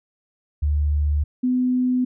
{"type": "tone pair in turn", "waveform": "sine", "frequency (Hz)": [73.8, 251.8], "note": ["D2", "B3"], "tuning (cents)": [9, 34], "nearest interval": "octave + major sixth", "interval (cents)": 2125, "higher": "second", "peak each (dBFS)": -17, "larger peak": "neither", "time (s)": [[0.62, 1.24], [1.43, 2.05]], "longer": "neither", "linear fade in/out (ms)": 10, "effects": []}